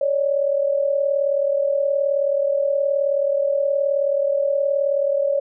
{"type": "tone pair together", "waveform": "sine", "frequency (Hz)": [556.1, 595], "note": ["C#5", "D5"], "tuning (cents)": [5, 22], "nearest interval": "minor second", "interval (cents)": 117, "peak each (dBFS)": [-18, -23], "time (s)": [0.01, 5.4], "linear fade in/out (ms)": 5, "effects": []}